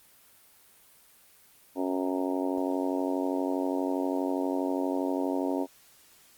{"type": "harmonic tone", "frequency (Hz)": 92.4, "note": "F#2", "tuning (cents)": -2, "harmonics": [3, 4, 5, 6, 7, 8, 9, 10], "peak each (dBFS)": [-29, -34, -37, -37, -36, -42, -43, -39], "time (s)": [1.75, 5.67], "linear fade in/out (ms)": 50, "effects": ["white hiss -58 dBFS RMS until 6.37 s", "Opus 32 kbps"]}